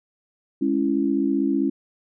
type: chord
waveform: sine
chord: C# minor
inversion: second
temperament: just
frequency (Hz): 207.9 / 277.2 / 332.6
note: G#3 / C#4 / E4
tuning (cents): +2 / 0 / +16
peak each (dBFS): -26 / -21 / -24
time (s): 0.61-1.7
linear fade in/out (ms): 10
effects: none